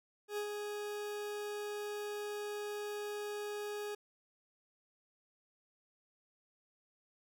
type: tone with ADSR envelope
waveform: 40% pulse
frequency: 415.3 Hz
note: G#4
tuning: in tune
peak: -34 dBFS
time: 0.28-3.95 s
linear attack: 94 ms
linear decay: 88 ms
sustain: -4 dB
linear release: 6 ms
effects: none